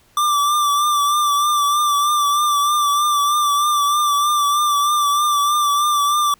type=tone with vibrato; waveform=square; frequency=1174.7 Hz; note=D6; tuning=in tune; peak=-15 dBFS; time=0.17-6.34 s; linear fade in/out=2 ms; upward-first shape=triangle; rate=3.2 Hz; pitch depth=44 cents each way; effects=pink hiss -55 dBFS RMS until 6.39 s